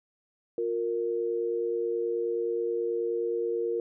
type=tone pair together; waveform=sine; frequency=354.5 / 463.9 Hz; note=F4 / A#4; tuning=+26 / -8 cents; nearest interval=perfect fourth; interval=466 cents; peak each=-31 / -28 dBFS; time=0.58-3.8 s; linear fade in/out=2 ms; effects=none